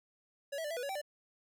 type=tone with pitch steps; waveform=square; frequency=563 / 650 / 591 / 661 / 491.5 / 562 / 774 / 590 Hz; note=C#5 / E5 / D5 / E5 / B4 / C#5 / G5 / D5; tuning=+27 / -24 / +11 / +5 / -8 / +24 / -22 / +8 cents; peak=-37 dBFS; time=0.52-1.016 s; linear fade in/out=10 ms; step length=62 ms; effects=none

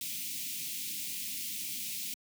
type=band-stop noise; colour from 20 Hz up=white; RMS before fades=-38 dBFS; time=0.01-2.14 s; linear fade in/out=2 ms; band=300 to 2200 Hz; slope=48 dB/octave; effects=high-pass 150 Hz 12 dB/octave

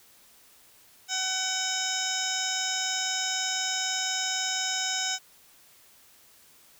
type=harmonic tone; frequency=754 Hz; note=F#5; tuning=32 cents sharp; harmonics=1 / 2 / 3 / 4 / 5 / 7 / 8 / 9 / 10; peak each=-37 / -35 / -38 / -36 / -35 / -33 / -38 / -34 / -39 dBFS; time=1.08-5.19 s; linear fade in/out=50 ms; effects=white hiss -57 dBFS RMS until 6.79 s

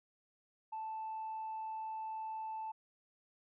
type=tone; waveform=sine; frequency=879 Hz; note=A5; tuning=2 cents flat; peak=-38 dBFS; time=0.72-2.72 s; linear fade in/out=10 ms; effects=tanh soft clip ceiling -36 dBFS

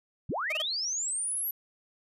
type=linear sweep; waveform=sine; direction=up; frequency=65.3 to 11950 Hz; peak=-29 dBFS; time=0.29-1.51 s; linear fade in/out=5 ms
type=tone bursts; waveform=sawtooth; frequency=622.3 Hz; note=D#5; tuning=in tune; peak=-29 dBFS; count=3; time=0.5-0.621 s; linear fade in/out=5 ms; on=25 ms; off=23 ms
effects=resampled to 32000 Hz

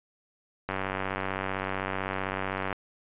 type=click train; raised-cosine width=0.5 ms; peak=-15 dBFS; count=196; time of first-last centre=0.69-2.728 s; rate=95.7 Hz; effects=resampled to 8000 Hz

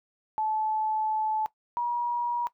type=tone pair in turn; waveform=sine; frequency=867 / 957.6 Hz; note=A5 / A#5; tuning=-26 / +46 cents; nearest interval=major second; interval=172 cents; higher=second; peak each=-25 / -25 dBFS; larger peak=neither; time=0.38-1.46 / 1.77-2.47 s; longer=first; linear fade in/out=0 ms; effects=noise-tail reverb RT60 0.1 s tail -18 dB re dry

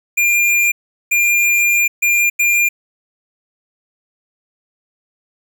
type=tone bursts at uneven times; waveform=square; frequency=2401 Hz; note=D7; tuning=38 cents sharp; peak=-12 dBFS; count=4; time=0.17-0.72 / 1.11-1.88 / 2.02-2.3 / 2.39-2.69 s; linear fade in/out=10 ms; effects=9-bit

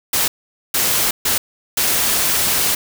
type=noise bursts at uneven times; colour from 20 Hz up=white; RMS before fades=-17 dBFS; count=4; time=0.13-0.28 / 0.74-1.11 / 1.25-1.38 / 1.77-2.75 s; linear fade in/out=5 ms; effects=none

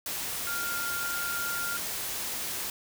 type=tone in noise; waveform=sine; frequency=1400 Hz; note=F6; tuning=4 cents sharp; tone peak=-32 dBFS; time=0.47-1.77 s; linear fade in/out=2 ms; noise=white; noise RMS=-34 dBFS; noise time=0.06-2.7 s; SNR=-1 dB; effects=none

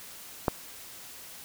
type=click; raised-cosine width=1 ms; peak=-9 dBFS; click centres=0.482 s; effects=white hiss -46 dBFS RMS until 1.44 s

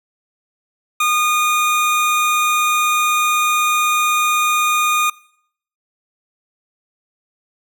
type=tone; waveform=25% pulse; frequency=1224 Hz; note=D#6; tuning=29 cents flat; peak=-10 dBFS; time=1-5.1 s; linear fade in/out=5 ms; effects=noise-tail reverb RT60 0.7 s tail -24 dB re dry

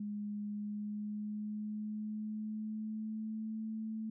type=tone with pitch glide; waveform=sine; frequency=207.3 to 219.6 Hz; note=G#3 to A3; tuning=-3 to -3 cents; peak=-37 dBFS; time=0-4.1 s; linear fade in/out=5 ms; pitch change=+100 cents; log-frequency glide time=0.47-3.62 s; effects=none

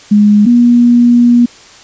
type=tone pair in turn; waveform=sine; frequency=207.7 / 240.2 Hz; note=G#3 / B3; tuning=0 / -48 cents; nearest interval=minor third; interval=252 cents; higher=second; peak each=-3 dBFS; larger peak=neither; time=0.11-0.46 / 0.46-1.46 s; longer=second; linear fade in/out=10 ms; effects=white hiss -37 dBFS RMS until 1.83 s + resampled to 16000 Hz

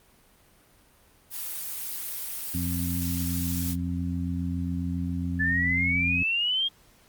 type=noise; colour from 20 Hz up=blue; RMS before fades=-34 dBFS; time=1.3-3.76 s; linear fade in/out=50 ms
type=harmonic tone; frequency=87.31 Hz; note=F2; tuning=in tune; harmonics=1 / 2 / 3; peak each=-30 / -31 / -32 dBFS; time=2.54-6.23 s; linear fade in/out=5 ms
type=exponential sweep; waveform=sine; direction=up; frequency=1724 to 3262 Hz; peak=-23 dBFS; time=5.39-6.69 s; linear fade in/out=20 ms
effects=pink hiss -59 dBFS RMS until 7.08 s + Opus 32 kbps

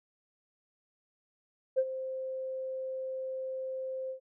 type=tone with ADSR envelope; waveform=sine; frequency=523.3 Hz; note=C5; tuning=in tune; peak=-21 dBFS; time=1.76-4.2 s; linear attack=26 ms; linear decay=54 ms; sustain=-13 dB; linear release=99 ms; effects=tanh soft clip ceiling -17 dBFS

